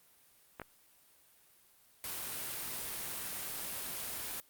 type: clicks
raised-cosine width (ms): 0.5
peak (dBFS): -27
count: 2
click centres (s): 0.598 / 0.617
type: noise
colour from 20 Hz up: white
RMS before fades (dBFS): -40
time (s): 2.04-4.4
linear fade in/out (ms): 0
effects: white hiss -65 dBFS RMS until 4.49 s + Opus 32 kbps